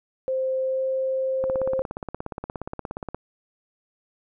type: tone with pitch glide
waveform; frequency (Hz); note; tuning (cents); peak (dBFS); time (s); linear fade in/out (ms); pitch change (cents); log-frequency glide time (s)
sine; 523.3 to 526.6; C5 to C5; 0 to +11; -22; 0.28-1.82; 0; +11; 0.61-0.83
type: click train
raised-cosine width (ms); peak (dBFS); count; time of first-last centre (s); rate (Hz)
1; -17; 30; 1.44-3.146; 17
effects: none